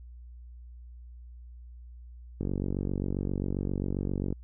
click train, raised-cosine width 3 ms, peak -18 dBFS, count 92, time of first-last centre 2.41-4.326 s, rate 47.5 Hz, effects added 60 Hz sine -44 dBFS peak until 4.43 s

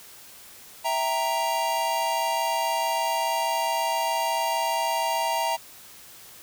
square chord, E diminished, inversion none, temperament equal, 659.3 / 784 / 932.3 Hz, E5 / G5 / Bb5, 0 / 0 / 0 cents, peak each -30 / -32 / -26 dBFS, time 0.84-5.57 s, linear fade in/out 20 ms, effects white hiss -47 dBFS RMS until 6.42 s

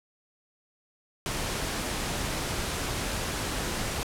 pink noise, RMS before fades -31 dBFS, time 1.26-4.03 s, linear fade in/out 0 ms, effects low-pass 11000 Hz 12 dB/octave

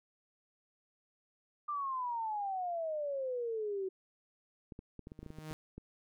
sine exponential sweep, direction down, 1200 to 372.9 Hz, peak -34 dBFS, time 1.68-3.89 s, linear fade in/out 10 ms
clicks, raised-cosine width 3 ms, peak -33 dBFS, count 12, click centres 4.722 / 4.791 / 4.993 / 5.071 / 5.119 / 5.191 / 5.23 / 5.263 / 5.304 / 5.386 / 5.512 / 5.78 s
sawtooth tone with exponential growth, 155.56 Hz, D#3, in tune, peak -35 dBFS, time 5.07-5.53 s, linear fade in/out 0 ms, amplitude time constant 100 ms
effects none

